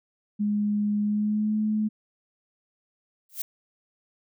sine tone with pitch glide, 207.7 to 214.3 Hz, G#3 to A3, 0 to -45 cents, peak -22 dBFS, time 0.39-1.89 s, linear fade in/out 20 ms, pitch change +55 cents, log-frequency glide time 1.01-1.56 s
violet noise with exponential growth, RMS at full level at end -25 dBFS, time 3.29-3.42 s, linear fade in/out 5 ms, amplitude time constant 28 ms
effects none

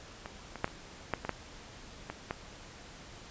clicks, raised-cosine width 0.5 ms, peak -25 / -25 / -13 / -29 / -14 / -21 / -16 / -22 / -18 dBFS, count 9, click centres 0.259 / 0.557 / 0.644 / 0.678 / 1.137 / 1.25 / 1.293 / 2.1 / 2.309 s, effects pink hiss -50 dBFS RMS until 3.3 s + resampled to 16000 Hz

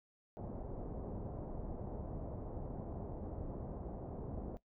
pink low-pass noise, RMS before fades -44 dBFS, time 0.37-4.57 s, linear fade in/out 0 ms, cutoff 730 Hz, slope 24 dB/octave, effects noise-tail reverb RT60 0.1 s tail -17 dB re dry

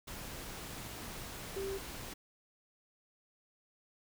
sine tone in noise, 390 Hz, G4, 9 cents flat, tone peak -36 dBFS, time 1.56-1.78 s, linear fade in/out 10 ms, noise pink, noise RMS -45 dBFS, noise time 0.07-2.14 s, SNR +6 dB, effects none

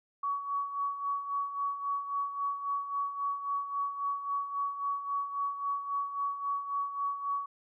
sine tone with tremolo, 1127 Hz, C#6, 28 cents sharp, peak -28 dBFS, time 0.23-7.46 s, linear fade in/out 5 ms, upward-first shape sine, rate 3.7 Hz, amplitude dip 65%, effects none

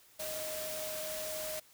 sine tone in noise, 622.3 Hz, D#5, in tune, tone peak -40 dBFS, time 0.19-1.6 s, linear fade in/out 10 ms, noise white, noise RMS -41 dBFS, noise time 0.19-1.6 s, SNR -2 dB, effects white hiss -62 dBFS RMS until 1.73 s

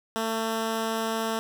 10% pulse tone, 223.9 Hz, A3, 30 cents sharp, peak -18 dBFS, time 0.16-1.39 s, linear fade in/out 0 ms, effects none

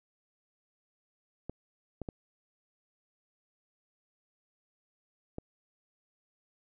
clicks, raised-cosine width 2 ms, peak -24 dBFS, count 4, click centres 1.496 / 2.017 / 2.088 / 5.384 s, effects none

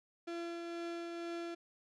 35% pulse tone with tremolo, 340 Hz, F4, 46 cents flat, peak -37 dBFS, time 0.27-1.55 s, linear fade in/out 10 ms, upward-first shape triangle, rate 2.1 Hz, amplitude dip 30%, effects low-pass 5000 Hz 12 dB/octave

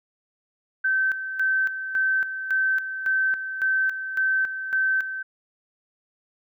sine tone with tremolo, 1544 Hz, G6, 27 cents flat, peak -19 dBFS, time 0.84-5.23 s, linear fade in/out 10 ms, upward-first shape square, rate 1.8 Hz, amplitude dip 65%, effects none

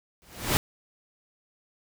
pink noise with exponential growth, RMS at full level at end -20 dBFS, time 0.22-0.57 s, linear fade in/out 0 ms, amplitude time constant 75 ms, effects none

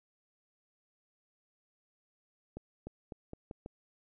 accelerating click train, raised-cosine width 2 ms, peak -29 dBFS, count 6, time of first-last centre 2.57-3.661 s, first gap 300 ms, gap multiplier 0.84, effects none

